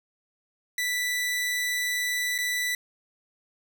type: tone with dropouts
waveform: sawtooth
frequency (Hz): 1975.5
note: B6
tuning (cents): 0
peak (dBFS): -22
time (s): 0.78-2.75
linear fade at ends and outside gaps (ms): 2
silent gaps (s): 2.38-2.386
effects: none